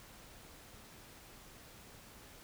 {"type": "silence", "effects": ["pink hiss -56 dBFS RMS until 2.43 s"]}